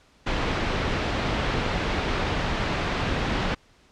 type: low-pass noise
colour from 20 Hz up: pink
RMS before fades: -26 dBFS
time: 0.26-3.55 s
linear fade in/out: 10 ms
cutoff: 3400 Hz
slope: 12 dB/octave
effects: pink hiss -58 dBFS RMS until 3.91 s + low-pass 6000 Hz 12 dB/octave